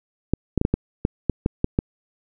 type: clicks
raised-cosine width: 3 ms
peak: -5 dBFS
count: 10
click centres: 0.336 / 0.577 / 0.614 / 0.651 / 0.74 / 1.051 / 1.297 / 1.461 / 1.644 / 1.789 s
effects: none